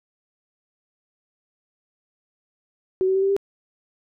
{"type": "tone with pitch steps", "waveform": "sine", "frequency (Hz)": [374.9, 380.1, 385.4, 390.8, 396.3], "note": ["F#4", "F#4", "G4", "G4", "G4"], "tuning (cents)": [23, 47, -29, -5, 19], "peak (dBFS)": -17, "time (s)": [3.01, 3.365], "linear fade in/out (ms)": 0, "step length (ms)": 71, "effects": []}